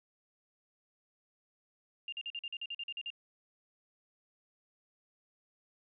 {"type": "tone bursts", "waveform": "sine", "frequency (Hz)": 2800, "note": "F7", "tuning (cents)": 4, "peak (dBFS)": -37, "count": 12, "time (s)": [2.08, 3.103], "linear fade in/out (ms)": 2, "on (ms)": 44, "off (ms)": 45, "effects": []}